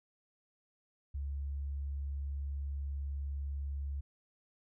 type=tone; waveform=sine; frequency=70.1 Hz; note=C#2; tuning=20 cents sharp; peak=-35 dBFS; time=1.14-4.01 s; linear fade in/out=10 ms; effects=none